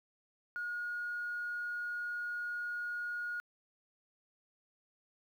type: tone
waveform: sine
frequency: 1439 Hz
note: F#6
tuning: 49 cents flat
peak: -35 dBFS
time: 0.56-3.4 s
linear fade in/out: 0 ms
effects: tanh soft clip ceiling -31 dBFS + 11-bit